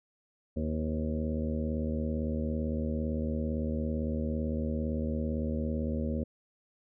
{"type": "harmonic tone with a mistuned harmonic", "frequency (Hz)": 77.78, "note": "D#2", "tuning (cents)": 0, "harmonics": [1, 2, 3, 4, 5, 6, 7, 8], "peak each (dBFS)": [-33, -39, -33, -43, -43, -43, -40, -52], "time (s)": [0.56, 6.24], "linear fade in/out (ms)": 10, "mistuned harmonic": 6, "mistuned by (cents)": 51, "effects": []}